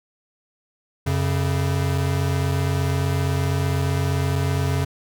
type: tone pair together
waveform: square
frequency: 90.22 / 138.59 Hz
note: F#2 / C#3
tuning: -43 / 0 cents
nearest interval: perfect fifth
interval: 743 cents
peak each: -23 dBFS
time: 1.06-4.85 s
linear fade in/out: 10 ms
effects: none